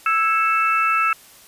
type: harmonic tone with a mistuned harmonic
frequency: 440 Hz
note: A4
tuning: in tune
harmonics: 3 / 4 / 5 / 6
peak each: -17 / -28 / -28 / -22 dBFS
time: 0.06-1.13 s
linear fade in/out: 2 ms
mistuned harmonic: 4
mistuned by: -110 cents
effects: white hiss -47 dBFS RMS until 1.47 s + resampled to 32000 Hz